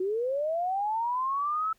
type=linear sweep; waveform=sine; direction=up; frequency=359.5 to 1318.5 Hz; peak=-26 dBFS; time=0-1.73 s; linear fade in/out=5 ms; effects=pink hiss -67 dBFS RMS until 1.78 s